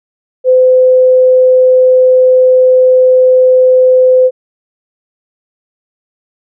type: tone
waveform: sine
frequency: 511 Hz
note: C5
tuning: 41 cents flat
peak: -3 dBFS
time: 0.44-4.31 s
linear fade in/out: 50 ms
effects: none